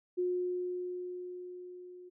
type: tone with level ramp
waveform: sine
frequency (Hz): 360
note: F#4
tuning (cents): -47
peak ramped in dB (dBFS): -28 to -48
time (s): 0.17-2.1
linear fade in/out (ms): 20
effects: none

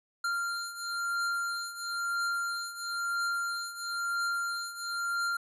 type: beating tone pair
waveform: square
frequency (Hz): 1389 / 1390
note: F6 / F6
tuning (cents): -10 / -9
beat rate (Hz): 1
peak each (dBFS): -37 / -33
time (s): 0.24-5.37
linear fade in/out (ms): 5
effects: low-pass 11000 Hz 12 dB/octave

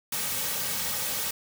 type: noise with comb filter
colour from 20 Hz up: white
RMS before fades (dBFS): -30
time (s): 0.12-1.31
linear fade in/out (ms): 5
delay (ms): 2.9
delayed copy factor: -0.7
effects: none

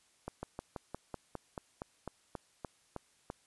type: slowing click train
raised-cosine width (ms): 1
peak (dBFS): -25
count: 14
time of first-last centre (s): 0.28-3.301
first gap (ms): 150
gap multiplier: 1.07
effects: white hiss -69 dBFS RMS until 3.46 s + resampled to 24000 Hz

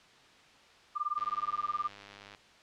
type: tone with tremolo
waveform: sine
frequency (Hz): 1198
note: D6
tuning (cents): +34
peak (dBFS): -27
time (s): 0.95-1.89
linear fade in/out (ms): 20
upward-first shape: sine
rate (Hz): 19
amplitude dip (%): 100
type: click train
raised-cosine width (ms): 0.2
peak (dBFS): -31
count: 119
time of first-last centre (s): 1.18-2.348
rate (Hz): 101
effects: white hiss -58 dBFS RMS until 2.62 s + low-pass 4000 Hz 12 dB/octave

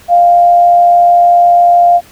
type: tone with frequency modulation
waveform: sine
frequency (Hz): 698.5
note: F5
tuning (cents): 0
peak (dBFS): -3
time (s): 0.08-2.01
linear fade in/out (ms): 50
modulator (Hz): 93.7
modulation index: 0.22
effects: pink hiss -40 dBFS RMS until 2.11 s

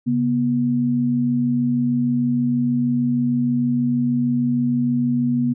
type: tone pair together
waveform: sine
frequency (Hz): 136.1 / 242.5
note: C#3 / B3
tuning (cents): -31 / -31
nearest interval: minor seventh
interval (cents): 1000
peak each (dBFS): -24 / -17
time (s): 0.06-5.54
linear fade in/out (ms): 20
effects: none

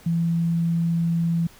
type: tone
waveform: sine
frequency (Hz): 167.7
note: E3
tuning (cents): +30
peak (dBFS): -19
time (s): 0.06-1.47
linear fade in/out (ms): 5
effects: pink hiss -50 dBFS RMS until 1.59 s

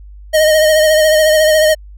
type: tone with vibrato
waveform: square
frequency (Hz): 621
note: D#5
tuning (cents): -3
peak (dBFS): -8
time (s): 0.33-1.75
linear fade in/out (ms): 20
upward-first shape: sine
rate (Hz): 14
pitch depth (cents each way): 34
effects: added 50 Hz sine -32 dBFS peak until 1.97 s

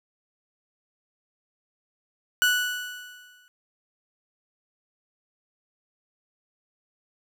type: tone with exponential decay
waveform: 30% pulse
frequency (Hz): 1478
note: F#6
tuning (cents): -2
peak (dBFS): -14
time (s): 2.42-3.48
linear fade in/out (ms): 0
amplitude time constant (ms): 230
effects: none

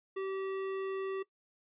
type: tone with tanh clipping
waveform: sine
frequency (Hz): 385.4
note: G4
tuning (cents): -29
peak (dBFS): -36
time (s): 0.16-1.23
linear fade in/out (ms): 10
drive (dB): 16
effects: noise-tail reverb RT60 0.1 s tail -19 dB re dry + resampled to 8000 Hz

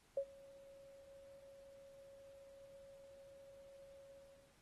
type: tone with ADSR envelope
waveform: sine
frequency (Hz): 551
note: C#5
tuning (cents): -11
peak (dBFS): -33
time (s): 0.17-4.56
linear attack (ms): 4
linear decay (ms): 71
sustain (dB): -24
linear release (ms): 420
effects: pink hiss -72 dBFS RMS until 4.61 s + AAC 32 kbps

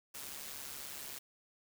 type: noise with amplitude modulation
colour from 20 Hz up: white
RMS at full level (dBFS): -43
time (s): 0.14-1.19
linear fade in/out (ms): 10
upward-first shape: sine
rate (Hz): 141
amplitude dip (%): 60
effects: none

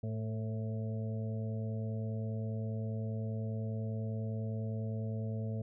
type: harmonic tone with a mistuned harmonic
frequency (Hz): 110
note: A2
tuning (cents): 0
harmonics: 1 / 2 / 4 / 5 / 6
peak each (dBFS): -35 / -41 / -47 / -49 / -51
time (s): 0.03-5.62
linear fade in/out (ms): 5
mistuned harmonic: 4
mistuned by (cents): +20
effects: none

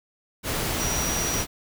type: tone in noise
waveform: sine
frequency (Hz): 5790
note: F#8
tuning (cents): -38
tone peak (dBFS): -28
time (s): 0.77-1.45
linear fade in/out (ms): 50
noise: pink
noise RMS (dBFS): -27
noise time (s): 0.43-1.47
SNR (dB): -4
effects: none

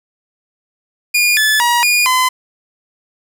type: tone with pitch steps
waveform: sawtooth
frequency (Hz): 2429 / 1732 / 956 / 2438 / 1020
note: D#7 / A6 / A#5 / D#7 / C6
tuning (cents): -42 / -28 / +43 / -36 / -44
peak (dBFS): -7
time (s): 1.14-2.29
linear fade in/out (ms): 10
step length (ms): 230
effects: none

